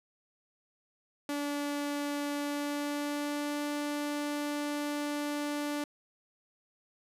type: tone with pitch glide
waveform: sawtooth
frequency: 288.9 to 292.8 Hz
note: D4 to D4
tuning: -28 to -5 cents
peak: -28 dBFS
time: 1.29-5.84 s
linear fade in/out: 2 ms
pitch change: +23 cents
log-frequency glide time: 2.34-3.62 s
effects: resampled to 32000 Hz

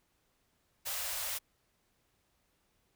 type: band-stop noise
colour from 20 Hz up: white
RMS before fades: -37 dBFS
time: 0.85-1.39 s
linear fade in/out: 20 ms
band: 100 to 490 Hz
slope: 96 dB/octave
effects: pink hiss -75 dBFS RMS until 2.95 s

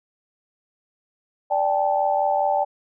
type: chord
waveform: sine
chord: D suspended fourth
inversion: none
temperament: equal with one note detuned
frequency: 587.3 / 784 / 868.9 Hz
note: D5 / G5 / A5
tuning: 0 / 0 / -22 cents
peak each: -23 / -21 / -24 dBFS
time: 1.5-2.65 s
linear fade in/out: 20 ms
effects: none

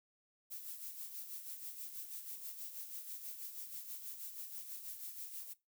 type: noise with tremolo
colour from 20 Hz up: violet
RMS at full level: -45 dBFS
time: 0.5-5.54 s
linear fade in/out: 20 ms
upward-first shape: sine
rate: 6.2 Hz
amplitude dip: 55%
effects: noise-tail reverb RT60 0.2 s tail -18 dB re dry

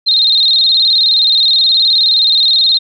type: tone with vibrato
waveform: sine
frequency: 3920 Hz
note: B7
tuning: 14 cents flat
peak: -7 dBFS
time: 0.06-2.79 s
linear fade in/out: 20 ms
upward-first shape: square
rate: 19 Hz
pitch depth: 92 cents each way
effects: none

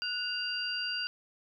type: tone cluster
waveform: sine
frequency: 1469 / 2794 / 4745 Hz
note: F#6 / F7 / D8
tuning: -13 / 0 / +17 cents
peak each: -37 / -36 / -35 dBFS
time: 0.02-1.07 s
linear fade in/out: 0 ms
effects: none

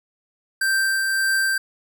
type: tone with tremolo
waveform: square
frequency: 1568 Hz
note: G6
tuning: in tune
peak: -18 dBFS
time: 0.61-1.58 s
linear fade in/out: 5 ms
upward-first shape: triangle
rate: 1.7 Hz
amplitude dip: 30%
effects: none

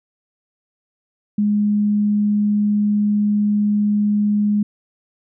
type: tone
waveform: sine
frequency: 207.7 Hz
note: G#3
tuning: in tune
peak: -14 dBFS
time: 1.38-4.63 s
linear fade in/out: 5 ms
effects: none

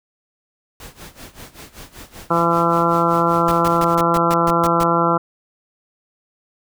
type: noise with tremolo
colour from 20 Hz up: pink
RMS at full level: -36 dBFS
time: 0.8-3.95 s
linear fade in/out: 2 ms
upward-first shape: sine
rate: 5.2 Hz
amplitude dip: 85%
type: harmonic tone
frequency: 168.9 Hz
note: E3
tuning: 42 cents sharp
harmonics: 1 / 2 / 3 / 4 / 5 / 6 / 7 / 8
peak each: -22 / -22 / -22 / -24 / -24 / -21 / -23 / -20 dBFS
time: 2.3-5.18 s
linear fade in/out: 10 ms
type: noise bursts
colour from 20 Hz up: pink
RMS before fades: -27 dBFS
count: 9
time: 3.48-4.835 s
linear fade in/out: 2 ms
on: 35 ms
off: 130 ms
effects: none

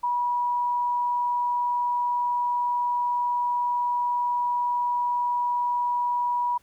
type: tone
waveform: sine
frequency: 971 Hz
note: B5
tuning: 30 cents flat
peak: -22 dBFS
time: 0.03-6.58 s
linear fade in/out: 10 ms
effects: pink hiss -62 dBFS RMS until 6.62 s

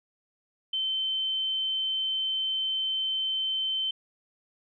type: tone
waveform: sine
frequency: 3086 Hz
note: G7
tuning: 28 cents flat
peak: -26 dBFS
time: 0.73-3.91 s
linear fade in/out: 5 ms
effects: none

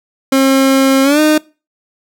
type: tone with pitch glide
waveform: 30% pulse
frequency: 268.5 to 306.6 Hz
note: C4 to D#4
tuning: +45 to -25 cents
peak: -5 dBFS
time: 0.32-1.38 s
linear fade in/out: 5 ms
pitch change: +230 cents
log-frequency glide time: 1.03-1.2 s
effects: noise-tail reverb RT60 0.3 s tail -22 dB re dry

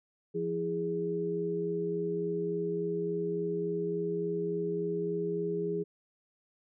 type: tone cluster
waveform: sine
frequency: 171.6 / 329.1 / 412.6 Hz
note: F3 / E4 / G#4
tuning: -30 / -3 / -11 cents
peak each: -36 / -39 / -31 dBFS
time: 0.34-5.84 s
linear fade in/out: 20 ms
effects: none

